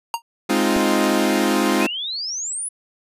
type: tone with exponential decay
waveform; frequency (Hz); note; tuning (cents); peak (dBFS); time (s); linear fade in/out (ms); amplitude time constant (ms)
square; 932.3; A#5; 0; -17; 0.14-0.22; 1; 16
type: chord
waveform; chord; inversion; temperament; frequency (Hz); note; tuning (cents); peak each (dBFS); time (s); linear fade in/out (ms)
sawtooth; F minor seventh; first; equal; 207.7 / 261.6 / 311.1 / 349.2; Ab3 / C4 / Eb4 / F4; 0 / 0 / 0 / 0; -18; 0.49-1.87; 10
type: clicks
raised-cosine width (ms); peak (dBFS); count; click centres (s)
2; -17; 2; 0.763 / 0.766
type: exponential sweep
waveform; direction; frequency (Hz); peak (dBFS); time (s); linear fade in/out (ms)
sine; up; 2390 to 10390; -24; 1.8-2.69; 10
effects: resampled to 32000 Hz